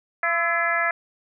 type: harmonic tone with a mistuned harmonic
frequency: 339.7 Hz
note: F4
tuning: 48 cents flat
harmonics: 2 / 3 / 4 / 5 / 6 / 7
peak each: -27 / -33 / -26 / -24 / -26 / -35 dBFS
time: 0.23-0.91 s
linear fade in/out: 2 ms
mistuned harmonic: 4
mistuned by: -51 cents
effects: none